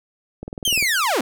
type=click train; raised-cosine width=2 ms; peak=-18 dBFS; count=9; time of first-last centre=0.43-0.826 s; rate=20.2 Hz
type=linear sweep; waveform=sawtooth; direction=down; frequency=3228 to 209 Hz; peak=-14 dBFS; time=0.65-1.21 s; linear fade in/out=2 ms
effects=none